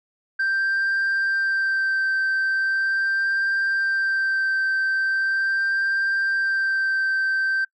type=tone with vibrato; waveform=sine; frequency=1568 Hz; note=G6; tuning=in tune; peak=-17 dBFS; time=0.39-7.65 s; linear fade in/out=10 ms; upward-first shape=sine; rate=0.4 Hz; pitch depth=13 cents each way; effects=noise-tail reverb RT60 0.1 s tail -25 dB re dry + tanh soft clip ceiling -18 dBFS